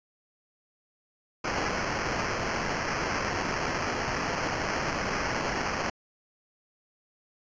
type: noise with sample-and-hold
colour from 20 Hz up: violet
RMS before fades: -30 dBFS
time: 1.44-5.9 s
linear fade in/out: 5 ms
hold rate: 3675 Hz
effects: resampled to 16000 Hz